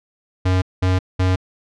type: tone bursts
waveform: square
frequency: 92.5 Hz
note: F#2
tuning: in tune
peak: -15 dBFS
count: 3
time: 0.45-1.36 s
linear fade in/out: 10 ms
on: 170 ms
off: 200 ms
effects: low-pass 5000 Hz 12 dB/octave